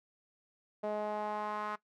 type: tone with band-pass filter sweep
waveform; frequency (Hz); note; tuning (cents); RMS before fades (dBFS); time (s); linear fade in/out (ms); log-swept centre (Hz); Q
sawtooth; 210.7; G#3; +25; -37; 0.83-1.76; 10; 610 to 1200; 2.8
effects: noise-tail reverb RT60 0.1 s tail -18 dB re dry